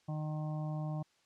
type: harmonic tone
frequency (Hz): 153.4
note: D#3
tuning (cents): -24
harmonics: 1 / 2 / 4 / 5 / 6 / 7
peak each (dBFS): -35 / -47 / -47 / -49 / -56 / -54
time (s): 0.08-1.03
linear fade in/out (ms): 10
effects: white hiss -71 dBFS RMS until 1.25 s + low-pass 6000 Hz 12 dB/octave